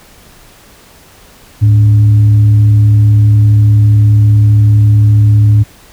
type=tone with frequency modulation; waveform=sine; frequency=106.6 Hz; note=G#2; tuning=46 cents sharp; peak=-3 dBFS; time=1.61-5.64 s; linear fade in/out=20 ms; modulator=178 Hz; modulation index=0.2; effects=pink hiss -40 dBFS RMS until 5.92 s